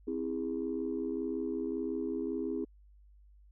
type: chord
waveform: sine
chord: C augmented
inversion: none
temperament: just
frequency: 261.6 / 327 / 408.8 Hz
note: C4 / E4 / G#4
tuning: 0 / -14 / -27 cents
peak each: -36 / -36 / -36 dBFS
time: 0.07-2.65 s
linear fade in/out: 10 ms
effects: tanh soft clip ceiling -24 dBFS + added 50 Hz sine -56 dBFS peak until 3.51 s

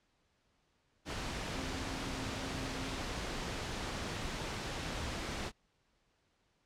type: tone in noise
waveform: sine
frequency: 264.7 Hz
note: C4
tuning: 20 cents sharp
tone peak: -45 dBFS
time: 1.52-3.03 s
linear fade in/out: 50 ms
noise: pink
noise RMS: -39 dBFS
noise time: 1.05-5.52 s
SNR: -9 dB
effects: pink hiss -75 dBFS RMS until 6.65 s + low-pass 6000 Hz 12 dB/octave

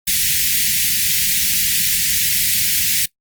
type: band-stop noise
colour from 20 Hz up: white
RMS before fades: -17 dBFS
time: 0.07-3.06 s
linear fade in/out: 10 ms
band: 210 to 1800 Hz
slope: 48 dB/octave
effects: noise-tail reverb RT60 0.1 s tail -20 dB re dry + Opus 24 kbps

